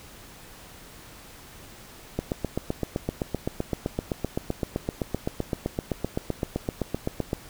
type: click train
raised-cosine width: 2 ms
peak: -12 dBFS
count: 41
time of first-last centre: 2.19-7.331 s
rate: 7.78 Hz
effects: pink hiss -47 dBFS RMS until 7.49 s